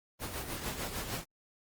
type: noise with tremolo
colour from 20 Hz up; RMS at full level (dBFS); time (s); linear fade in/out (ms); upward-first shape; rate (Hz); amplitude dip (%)
pink; -36; 0.19-1.25; 50; sine; 6.6; 55
effects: Opus 24 kbps